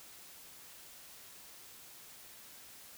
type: silence
effects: white hiss -54 dBFS RMS until 2.97 s